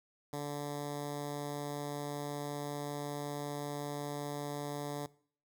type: tone with notch filter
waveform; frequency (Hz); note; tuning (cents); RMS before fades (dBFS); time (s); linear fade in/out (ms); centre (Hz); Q
10% pulse; 145.3; D3; -18; -39; 0.33-5.06; 2; 2500; 1.2
effects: noise-tail reverb RT60 0.5 s tail -20 dB re dry